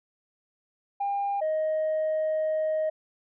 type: tone pair in turn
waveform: sine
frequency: 802 / 625.5 Hz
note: G5 / D#5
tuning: +39 / +9 cents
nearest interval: major third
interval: 430 cents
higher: first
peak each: -24 / -22 dBFS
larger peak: second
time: 1-1.41 / 1.41-2.9 s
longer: second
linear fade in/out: 10 ms
effects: tanh soft clip ceiling -22 dBFS